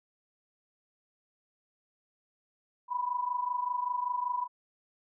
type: tone pair together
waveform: sine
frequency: 980 / 1005.2 Hz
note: B5 / B5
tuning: -14 / +30 cents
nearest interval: unison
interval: 44 cents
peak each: -31 / -34 dBFS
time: 2.88-4.48 s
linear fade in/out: 50 ms
effects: none

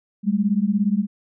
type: beating tone pair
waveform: sine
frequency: 196 / 213 Hz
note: G3 / G#3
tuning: 0 / +44 cents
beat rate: 17 Hz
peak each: -20 dBFS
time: 0.23-1.07 s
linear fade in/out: 50 ms
effects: none

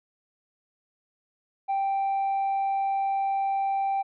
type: tone with tanh clipping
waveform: sine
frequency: 784 Hz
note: G5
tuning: in tune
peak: -24 dBFS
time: 1.68-4.03 s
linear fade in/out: 20 ms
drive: 1 dB
effects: none

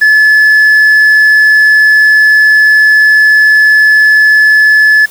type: tone with tanh clipping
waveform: triangle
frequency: 1723 Hz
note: A6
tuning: 37 cents flat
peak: -3 dBFS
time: 0.01-5.06 s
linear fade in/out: 10 ms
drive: 7 dB
effects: white hiss -33 dBFS RMS until 5.1 s

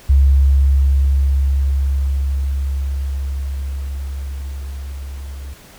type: tone with level ramp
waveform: sine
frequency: 68.5 Hz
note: C#2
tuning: 20 cents flat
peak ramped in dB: -7 to -27 dBFS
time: 0.09-5.54 s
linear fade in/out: 10 ms
effects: pink hiss -43 dBFS RMS until 5.78 s

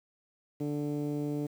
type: tone with low-pass filter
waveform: 10% pulse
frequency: 146.83 Hz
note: D3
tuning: in tune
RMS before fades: -33 dBFS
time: 0.6-1.47 s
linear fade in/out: 10 ms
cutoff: 340 Hz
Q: 1.6
effects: 9-bit

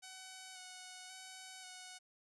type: tone with vibrato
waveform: 5% pulse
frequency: 745 Hz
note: F#5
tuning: 12 cents sharp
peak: -38 dBFS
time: 0.02-1.99 s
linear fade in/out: 20 ms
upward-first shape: square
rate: 0.93 Hz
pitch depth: 17 cents each way
effects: resampled to 24000 Hz

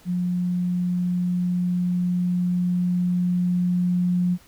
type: tone with level ramp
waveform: sine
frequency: 178.4 Hz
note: F3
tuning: 37 cents sharp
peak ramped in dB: -21 to -18 dBFS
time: 0.05-4.38 s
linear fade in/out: 50 ms
effects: pink hiss -53 dBFS RMS until 4.47 s

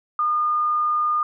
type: tone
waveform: sine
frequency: 1217 Hz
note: D#6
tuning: 39 cents flat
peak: -18 dBFS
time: 0.19-1.23 s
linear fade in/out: 2 ms
effects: none

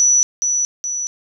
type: tone with echo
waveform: sine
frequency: 5920 Hz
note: F#8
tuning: in tune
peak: -10 dBFS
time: 0-0.23 s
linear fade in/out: 0 ms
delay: 420 ms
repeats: 2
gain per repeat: -5 dB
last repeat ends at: 1.07 s
effects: none

